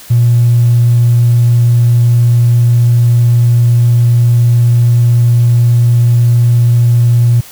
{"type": "tone with tanh clipping", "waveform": "triangle", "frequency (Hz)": 119.2, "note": "A#2", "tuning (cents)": 39, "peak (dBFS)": -4, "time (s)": [0.1, 7.41], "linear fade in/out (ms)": 10, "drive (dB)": 1, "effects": ["white hiss -34 dBFS RMS until 7.51 s"]}